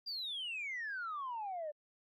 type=exponential sweep; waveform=sine; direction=down; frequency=4856 to 581 Hz; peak=-37 dBFS; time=0.06-1.72 s; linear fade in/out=20 ms; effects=tanh soft clip ceiling -35 dBFS + AAC 64 kbps